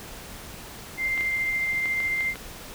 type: tone with tremolo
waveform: sine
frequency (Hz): 2093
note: C7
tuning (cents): 0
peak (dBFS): -22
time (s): 0.97-2.35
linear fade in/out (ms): 50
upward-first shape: triangle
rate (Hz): 14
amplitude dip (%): 30
type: clicks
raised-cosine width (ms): 0.3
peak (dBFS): -20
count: 6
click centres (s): 1.177 / 1.209 / 1.857 / 2.003 / 2.207 / 2.357
effects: pink hiss -41 dBFS RMS until 2.74 s